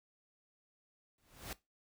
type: noise with exponential growth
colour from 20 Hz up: pink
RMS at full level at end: -40 dBFS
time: 1.18-1.53 s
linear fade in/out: 2 ms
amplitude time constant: 75 ms
effects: noise-tail reverb RT60 0.2 s tail -18 dB re dry